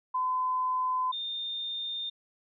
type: tone pair in turn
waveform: sine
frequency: 1018 / 3628 Hz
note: C6 / A#7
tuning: -48 / -48 cents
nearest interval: octave + minor seventh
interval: 2200 cents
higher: second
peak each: -26 / -32 dBFS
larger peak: first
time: 0.14-1.12 / 1.12-2.1 s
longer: neither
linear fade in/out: 10 ms
effects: none